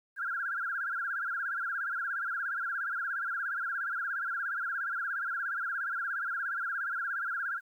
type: tone with vibrato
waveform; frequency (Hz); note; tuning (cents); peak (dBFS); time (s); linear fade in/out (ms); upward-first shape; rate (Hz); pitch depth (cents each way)
sine; 1490; F#6; +12; -31; 0.16-7.61; 50; sine; 17; 170
effects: 11-bit